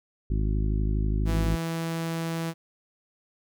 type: harmonic tone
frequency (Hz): 52.3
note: G#1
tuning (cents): +13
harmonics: 1 / 2 / 3 / 4 / 5 / 6 / 7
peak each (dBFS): -24 / -30 / -34 / -36 / -38 / -40 / -41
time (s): 0.3-1.56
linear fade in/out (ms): 5
type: tone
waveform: sawtooth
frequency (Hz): 164.81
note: E3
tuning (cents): 0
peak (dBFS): -24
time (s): 1.25-2.54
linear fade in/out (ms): 50
effects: none